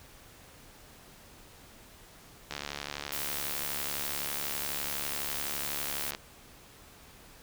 click train, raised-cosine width 0.2 ms, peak -18 dBFS, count 263, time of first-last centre 2.51-6.149 s, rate 72 Hz
blue noise, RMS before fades -36 dBFS, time 3.12-6.11 s, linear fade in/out 5 ms
effects pink hiss -54 dBFS RMS until 7.42 s

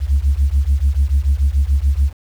sine beating tone pair, 66.2 / 73.1 Hz, C2 / D2, +21 / -7 cents, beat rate 6.9 Hz, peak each -14 dBFS, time 0-2.13 s, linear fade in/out 50 ms, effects tanh soft clip ceiling -7 dBFS + 7-bit

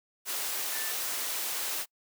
sine tone in noise, 1764 Hz, A6, 4 cents sharp, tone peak -40 dBFS, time 0.7-0.95 s, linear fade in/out 50 ms, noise white, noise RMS -33 dBFS, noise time 0.25-1.86 s, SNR -10 dB, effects noise-tail reverb RT60 0.1 s tail -26 dB re dry + high-pass 400 Hz 12 dB/octave

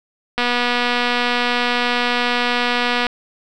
click train, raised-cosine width 0.3 ms, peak -3 dBFS, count 654, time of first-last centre 0.38-3.067 s, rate 243 Hz, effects none

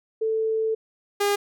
sine / sawtooth tone pair in turn, 442.2 / 406.4 Hz, A4 / G#4, +9 / -38 cents, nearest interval minor second, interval 147 cents, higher first, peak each -21 / -16 dBFS, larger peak second, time 0.21-0.75 / 1.2-1.36 s, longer first, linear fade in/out 10 ms, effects none

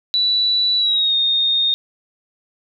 sine tone with pitch glide, 3951 to 3686 Hz, B7 to A#7, 0 to -20 cents, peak -14 dBFS, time 0.14-1.74 s, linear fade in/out 0 ms, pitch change -120 cents, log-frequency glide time 0.77-1.15 s, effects none

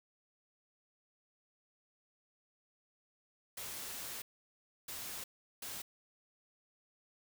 white noise bursts at uneven times, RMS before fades -44 dBFS, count 3, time 3.57-4.22 / 4.88-5.24 / 5.62-5.82 s, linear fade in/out 5 ms, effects none

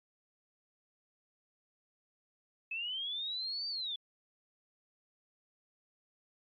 sine linear two-way sweep, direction up then down, 2569 to 4663 to 3400 Hz, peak -35 dBFS, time 2.71-3.96 s, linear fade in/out 5 ms, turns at 3.68 s, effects MP3 32 kbps

